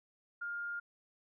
sine tone, 1410 Hz, F6, 16 cents sharp, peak -37 dBFS, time 0.41-0.8 s, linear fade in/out 10 ms, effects none

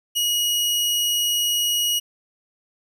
sawtooth tone, 2900 Hz, F#7, 35 cents flat, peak -16 dBFS, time 0.15-2 s, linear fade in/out 20 ms, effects none

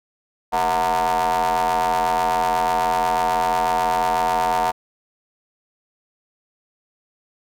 35% pulse ring-modulated tone, 86.1 Hz, F2, 24 cents flat, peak -13 dBFS, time 0.52-4.72 s, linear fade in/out 20 ms, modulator 822 Hz, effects none

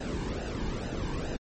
brown noise with flanger, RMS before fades -33 dBFS, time 0-1.37 s, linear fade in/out 10 ms, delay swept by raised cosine 0.88 to 1.55 ms, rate 2.3 Hz, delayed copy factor -0.65, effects MP3 32 kbps

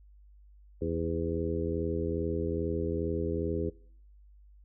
harmonic tone with a mistuned harmonic, 82.41 Hz, E2, in tune, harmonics 1 / 2 / 3 / 4 / 5 / 6, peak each -35 / -38 / -38 / -36 / -34 / -38 dBFS, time 0.81-3.7 s, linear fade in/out 10 ms, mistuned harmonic 6, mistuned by +33 cents, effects noise-tail reverb RT60 0.6 s tail -22 dB re dry + added 50 Hz sine -53 dBFS peak until 4.64 s

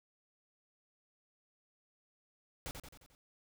pink noise with echo, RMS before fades -42 dBFS, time 2.66-2.71 s, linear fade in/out 0 ms, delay 88 ms, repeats 5, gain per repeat -5 dB, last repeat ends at 3.15 s, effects none

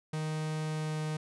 45% pulse tone with pitch glide, 155.56 to 154.66 Hz, D#3 to D#3, 0 to -10 cents, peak -32 dBFS, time 0.13-1.17 s, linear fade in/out 5 ms, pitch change -10 cents, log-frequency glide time 0.64-1.01 s, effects resampled to 24000 Hz

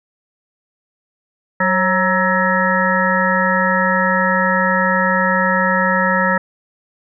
harmonic tone with a mistuned harmonic, 188 Hz, F#3, 28 cents sharp, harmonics 1 / 3 / 5 / 7 / 9 / 10, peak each -20 / -20 / -20 / -20 / -20 / -20 dBFS, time 1.6-6.38 s, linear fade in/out 5 ms, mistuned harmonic 3, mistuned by -63 cents, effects none

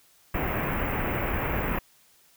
pink band-stop noise, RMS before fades -28 dBFS, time 0.34-1.79 s, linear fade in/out 5 ms, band 2600 to 15000 Hz, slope 48 dB/octave, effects white hiss -60 dBFS RMS until 2.36 s

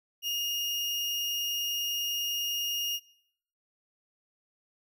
35% pulse tone, 2845 Hz, F7, 31 cents sharp, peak -28 dBFS, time 0.22-3 s, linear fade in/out 50 ms, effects noise-tail reverb RT60 0.7 s tail -21 dB re dry

